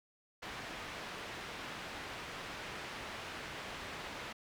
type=low-pass noise; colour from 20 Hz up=white; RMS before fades=-45 dBFS; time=0.42-4.33 s; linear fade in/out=10 ms; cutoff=2500 Hz; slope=12 dB/octave; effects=none